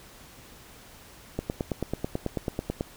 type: click train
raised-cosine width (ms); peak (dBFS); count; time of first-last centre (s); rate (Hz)
2; -14; 14; 1.39-2.809; 9.16
effects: pink hiss -50 dBFS RMS until 2.96 s